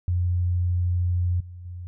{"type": "tone with level steps", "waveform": "sine", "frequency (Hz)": 88.7, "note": "F2", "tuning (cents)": 27, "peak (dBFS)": [-20, -37, -33], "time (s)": [0.08, 1.87], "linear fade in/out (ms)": 0, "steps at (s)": [1.4, 1.65], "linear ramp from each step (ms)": 5, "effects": []}